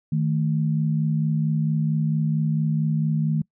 sine tone pair together, 155.56 / 220 Hz, D#3 / A3, 0 / 0 cents, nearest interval tritone, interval 600 cents, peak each -20 / -26 dBFS, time 0.12-3.42 s, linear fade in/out 5 ms, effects noise-tail reverb RT60 0.1 s tail -25 dB re dry

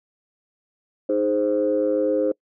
sine chord, Ab major, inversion second, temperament equal with one note detuned, 309.7 / 415.3 / 523.3 Hz, Eb4 / Ab4 / C5, -8 / 0 / 0 cents, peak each -23 / -24 / -20 dBFS, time 1.09-2.32 s, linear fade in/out 5 ms, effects noise-tail reverb RT60 0.1 s tail -26 dB re dry + tanh soft clip ceiling -11 dBFS

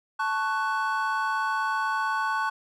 triangle chord, F# minor, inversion first, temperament equal with one note detuned, 880 / 1108.7 / 1492 Hz, A5 / C#6 / F#6, 0 / 0 / +14 cents, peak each -27 dBFS, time 0.19-2.5 s, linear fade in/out 10 ms, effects none

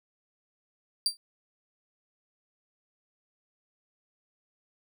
35% pulse tone with exponential decay, 4699 Hz, D8, in tune, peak -18 dBFS, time 1.06-1.17 s, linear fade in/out 1 ms, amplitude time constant 23 ms, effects none

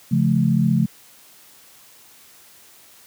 sine chord, Db augmented, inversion none, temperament just, 138.59 / 173.24 / 216.5 Hz, Db3 / F3 / A3, 0 / -14 / -28 cents, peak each -19 dBFS, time 0.11-0.86 s, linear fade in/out 10 ms, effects white hiss -49 dBFS RMS until 3.06 s + high-pass 80 Hz 12 dB/octave

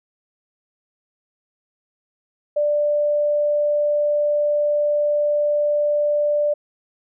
sine tone, 590 Hz, D5, 8 cents sharp, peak -16 dBFS, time 2.56-6.54 s, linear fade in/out 10 ms, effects none

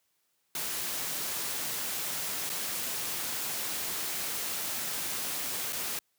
white noise with dropouts, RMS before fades -34 dBFS, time 0.55-5.99 s, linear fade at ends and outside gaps 2 ms, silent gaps 2.494-2.499 / 5.725-5.729 s, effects white hiss -75 dBFS RMS until 6.18 s + high-pass 100 Hz 12 dB/octave

